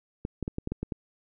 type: clicks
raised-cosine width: 3 ms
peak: -18 dBFS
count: 8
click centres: 0.251 / 0.427 / 0.479 / 0.584 / 0.674 / 0.72 / 0.83 / 0.922 s
effects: none